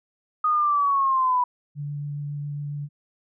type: linear sweep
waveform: sine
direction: down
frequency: 1244.5 to 980 Hz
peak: -18 dBFS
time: 0.44-1.44 s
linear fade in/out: 5 ms
type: tone with vibrato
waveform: sine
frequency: 145.2 Hz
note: D3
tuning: 19 cents flat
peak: -28 dBFS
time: 1.75-2.89 s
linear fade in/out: 50 ms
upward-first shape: triangle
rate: 7.3 Hz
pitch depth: 11 cents each way
effects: none